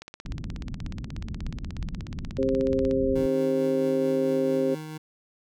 click train, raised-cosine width 0.2 ms, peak -23 dBFS, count 49, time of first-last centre 0.02-2.912 s, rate 16.6 Hz
pink low-pass noise, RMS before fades -34 dBFS, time 0.25-3.26 s, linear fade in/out 5 ms, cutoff 240 Hz, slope 24 dB/octave
harmonic tone, 132.8 Hz, C3, 26 cents sharp, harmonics 2 / 3 / 4, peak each -26 / -26 / -26 dBFS, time 2.38-4.75 s, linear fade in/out 10 ms
25% pulse tone with tremolo, 155.56 Hz, D#3, in tune, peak -30 dBFS, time 3.15-4.98 s, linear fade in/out 10 ms, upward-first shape triangle, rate 4.5 Hz, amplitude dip 30%
effects none

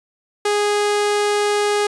sawtooth tone, 413.6 Hz, G#4, 7 cents flat, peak -12 dBFS, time 0.45-1.87 s, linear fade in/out 5 ms, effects resampled to 24000 Hz

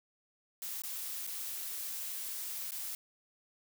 blue noise with dropouts, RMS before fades -40 dBFS, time 0.62-2.95 s, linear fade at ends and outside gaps 1 ms, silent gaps 0.82-0.836 / 1.267-1.273 / 2.708-2.719 s, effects none

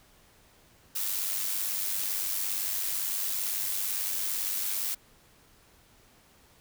blue noise with amplitude modulation, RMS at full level -29 dBFS, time 0.95-4.95 s, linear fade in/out 10 ms, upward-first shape sine, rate 97.8 Hz, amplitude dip 45%, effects pink hiss -60 dBFS RMS until 6.6 s

